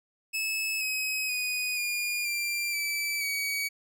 sawtooth tone with pitch steps, 2600 / 2541 / 2483 / 2426 / 2370 / 2316 / 2263 Hz, E7 / D#7 / D#7 / D#7 / D7 / D7 / C#7, -24 / +36 / -4 / -44 / +15 / -25 / +35 cents, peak -25 dBFS, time 0.33-3.69 s, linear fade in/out 20 ms, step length 480 ms, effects none

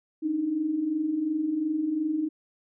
sine tone pair together, 288.9 / 311.7 Hz, D4 / D#4, -28 / +3 cents, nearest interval minor second, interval 131 cents, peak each -33 / -25 dBFS, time 0.22-2.29 s, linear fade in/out 20 ms, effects none

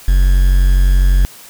triangle tone with quantisation, 46 Hz, F#1, 9 cents flat, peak -5 dBFS, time 0.08-1.25 s, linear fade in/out 0 ms, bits 5, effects white hiss -38 dBFS RMS until 1.49 s

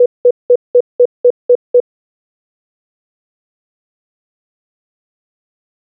sine tone bursts, 490 Hz, B4, 14 cents flat, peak -3 dBFS, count 8, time 0-1.802 s, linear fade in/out 5 ms, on 59 ms, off 190 ms, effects none

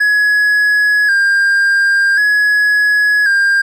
triangle tone with vibrato, 1641 Hz, G#6, 21 cents flat, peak -7 dBFS, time 0-3.62 s, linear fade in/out 10 ms, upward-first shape square, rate 0.46 Hz, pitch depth 43 cents each way, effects none

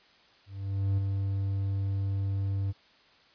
triangle tone with ADSR envelope, 98 Hz, G2, in tune, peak -21 dBFS, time 0.46-2.73 s, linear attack 520 ms, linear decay 8 ms, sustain -4 dB, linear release 29 ms, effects white hiss -60 dBFS RMS until 3.34 s + resampled to 11025 Hz

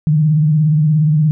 sine tone with vibrato, 153.2 Hz, D#3, 27 cents flat, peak -9 dBFS, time 0.07-1.31 s, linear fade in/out 0 ms, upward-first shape sine, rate 17 Hz, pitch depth 74 cents each way, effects none

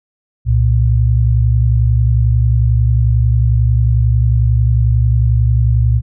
sine tone pair together, 65.41 / 116.55 Hz, C2 / A#2, 0 / 0 cents, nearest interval minor seventh, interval 1000 cents, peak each -12 / -11 dBFS, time 0.45-6.02 s, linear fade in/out 50 ms, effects none

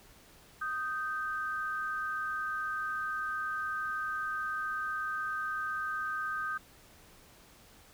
sine tone pair together, 1242 / 1558.1 Hz, D#6 / G6, -3 / -11 cents, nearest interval major third, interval 392 cents, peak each -35 / -35 dBFS, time 0.61-6.58 s, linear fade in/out 10 ms, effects pink hiss -58 dBFS RMS until 7.93 s

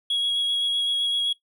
triangle tone with vibrato, 3320 Hz, G#7, 1 cent flat, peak -19 dBFS, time 0.1-1.33 s, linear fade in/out 5 ms, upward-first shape sine, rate 7.8 Hz, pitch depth 11 cents each way, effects noise-tail reverb RT60 0.1 s tail -17 dB re dry + tanh soft clip ceiling -15 dBFS

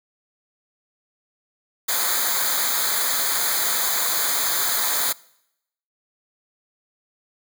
white noise with comb filter, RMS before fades -22 dBFS, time 1.88-5.13 s, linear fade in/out 10 ms, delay 0.36 ms, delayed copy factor -1, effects noise-tail reverb RT60 0.8 s tail -23 dB re dry

